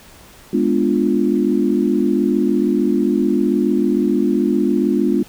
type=chord; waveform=sine; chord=G# diminished seventh; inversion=none; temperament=equal; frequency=207.7 / 246.9 / 293.7 / 349.2 Hz; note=G#3 / B3 / D4 / F4; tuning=0 / 0 / 0 / 0 cents; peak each=-19 dBFS; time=0.53-5.23 s; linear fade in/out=5 ms; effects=pink hiss -44 dBFS RMS until 5.28 s